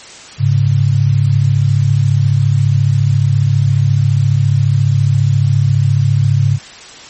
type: tone pair together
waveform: sine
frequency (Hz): 103.6 / 138.12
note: G#2 / C#3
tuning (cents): -4 / -6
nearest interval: perfect fourth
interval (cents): 498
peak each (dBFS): -11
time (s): 0.38-6.59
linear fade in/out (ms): 50
effects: white hiss -34 dBFS RMS until 7.09 s + MP3 32 kbps